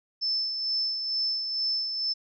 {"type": "tone with tremolo", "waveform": "sine", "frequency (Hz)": 5274, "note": "E8", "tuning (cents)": 0, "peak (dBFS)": -24, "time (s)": [0.21, 2.14], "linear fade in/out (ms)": 20, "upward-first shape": "sine", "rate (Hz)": 2.2, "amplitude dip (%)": 45, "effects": []}